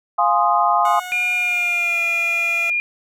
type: chord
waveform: sine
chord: F minor seventh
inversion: none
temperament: equal with one note detuned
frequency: 698.5 / 830.6 / 1046.5 / 1240.2 Hz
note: F5 / Ab5 / C6 / Eb6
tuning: 0 / 0 / 0 / -6 cents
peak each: -19 dBFS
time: 0.18-1 s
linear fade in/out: 10 ms
type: tone with pitch glide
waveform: 15% pulse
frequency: 728 to 679.2 Hz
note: F#5 to F5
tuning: -28 to -48 cents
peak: -22 dBFS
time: 0.85-2.7 s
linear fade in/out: 2 ms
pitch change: -120 cents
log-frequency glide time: 1.35-2.02 s
type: tone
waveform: sine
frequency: 2417 Hz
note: D7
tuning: 49 cents sharp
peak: -17 dBFS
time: 1.12-2.8 s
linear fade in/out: 0 ms
effects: none